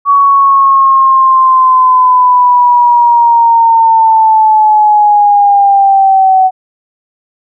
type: linear sweep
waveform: sine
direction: down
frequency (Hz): 1128 to 749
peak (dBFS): -3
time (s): 0.05-6.51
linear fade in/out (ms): 50
effects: none